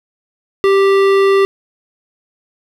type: tone with hard clipping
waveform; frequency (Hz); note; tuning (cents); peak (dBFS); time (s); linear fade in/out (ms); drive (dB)
sine; 392; G4; 0; -10; 0.64-1.45; 0; 15
effects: none